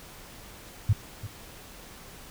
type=tone with echo; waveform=sine; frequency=103.83 Hz; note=G#2; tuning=in tune; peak=-17 dBFS; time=0.89-0.93 s; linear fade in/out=5 ms; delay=340 ms; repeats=1; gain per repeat=-15 dB; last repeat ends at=1.27 s; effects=pink hiss -47 dBFS RMS until 2.3 s